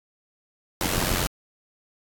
pink noise with amplitude modulation, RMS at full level -22 dBFS, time 0.81-1.27 s, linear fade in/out 0 ms, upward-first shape sine, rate 89.2 Hz, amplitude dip 60%, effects AAC 64 kbps

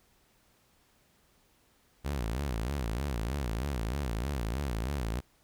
sawtooth tone with vibrato, 62.7 Hz, B1, 27 cents sharp, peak -27 dBFS, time 2.04-5.21 s, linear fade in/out 20 ms, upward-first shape sine, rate 3.2 Hz, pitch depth 260 cents each way, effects pink hiss -67 dBFS RMS until 5.43 s

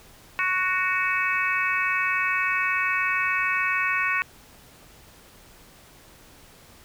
harmonic tone with a mistuned harmonic, 370 Hz, F#4, in tune, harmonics 3 / 4 / 5 / 6 / 7, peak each -28 / -28 / -28 / -28 / -28 dBFS, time 0.39-4.22 s, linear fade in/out 0 ms, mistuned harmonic 6, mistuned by +18 cents, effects pink hiss -51 dBFS RMS until 6.84 s

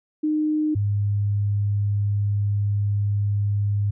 sine tone pair in turn, 306.1 / 102.15 Hz, D#4 / G#2, -28 / -28 cents, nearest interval octave + perfect fifth, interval 1900 cents, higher first, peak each -19 dBFS, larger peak neither, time 0.23-0.75 / 0.75-3.91 s, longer second, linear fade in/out 10 ms, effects none

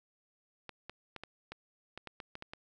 clicks, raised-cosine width 0.3 ms, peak -27 dBFS, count 11, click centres 0.693 / 0.896 / 1.163 / 1.236 / 1.52 / 1.976 / 2.073 / 2.202 / 2.354 / 2.424 / 2.535 s, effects none

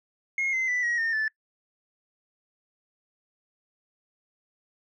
sine tone with pitch steps, 2153 / 2065 / 1981.2 / 1900.5 / 1823 / 1748.8 Hz, C7 / C7 / B6 / A#6 / A#6 / A6, +49 / -23 / +5 / +33 / -39 / -11 cents, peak -22 dBFS, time 0.38-1.28 s, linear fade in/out 2 ms, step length 150 ms, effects noise-tail reverb RT60 0.1 s tail -24 dB re dry + tanh soft clip ceiling -22 dBFS

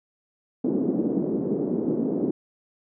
white band-pass noise, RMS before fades -25 dBFS, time 0.64-2.31 s, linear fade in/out 5 ms, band 200 to 360 Hz, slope 24 dB/octave, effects none

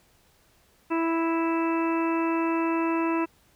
harmonic tone, 329.6 Hz, E4, in tune, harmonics 1 / 2 / 3 / 4 / 5 / 6 / 7 / 8, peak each -24 / -35 / -30 / -36 / -42 / -43 / -46 / -36 dBFS, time 0.9-3.26 s, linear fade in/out 20 ms, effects pink hiss -62 dBFS RMS until 3.55 s

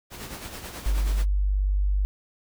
pink noise with tremolo, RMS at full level -36 dBFS, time 0.1-1.26 s, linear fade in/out 50 ms, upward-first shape sine, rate 9.3 Hz, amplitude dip 50%
sine tone, 49 Hz, G1, in tune, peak -20 dBFS, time 0.86-2.05 s, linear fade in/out 0 ms
effects none

